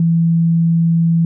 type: tone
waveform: sine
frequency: 166.4 Hz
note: E3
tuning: 17 cents sharp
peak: -10 dBFS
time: 0-1.25 s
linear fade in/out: 2 ms
effects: none